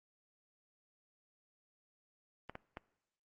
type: clicks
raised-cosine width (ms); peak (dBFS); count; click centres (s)
0.5; -28; 3; 2.496 / 2.554 / 2.771
effects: noise-tail reverb RT60 0.8 s tail -21 dB re dry + Opus 32 kbps